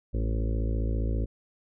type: harmonic tone with a mistuned harmonic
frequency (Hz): 55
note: A1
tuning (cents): 0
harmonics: 1 / 2 / 4 / 5 / 6 / 7 / 8 / 9 / 10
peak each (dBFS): -26 / -32 / -38 / -40 / -42 / -43 / -44 / -45 / -46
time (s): 0.13-1.26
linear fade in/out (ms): 20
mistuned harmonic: 4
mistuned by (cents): -41
effects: none